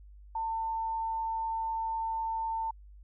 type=tone; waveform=sine; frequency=898 Hz; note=A5; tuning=35 cents sharp; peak=-30 dBFS; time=0.35-2.71 s; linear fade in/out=5 ms; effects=added 50 Hz sine -49 dBFS peak until 3.03 s